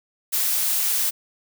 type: noise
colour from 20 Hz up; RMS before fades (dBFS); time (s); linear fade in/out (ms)
blue; -22; 0.32-1.11; 20
effects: none